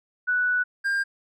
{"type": "tone pair in turn", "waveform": ["sine", "triangle"], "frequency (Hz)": [1480, 1600.8], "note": ["F#6", "G6"], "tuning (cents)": [0, 36], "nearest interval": "minor second", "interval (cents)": 136, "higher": "second", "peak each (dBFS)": -20, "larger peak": "neither", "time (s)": [[0.27, 0.64], [0.84, 1.04]], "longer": "first", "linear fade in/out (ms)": 20, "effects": []}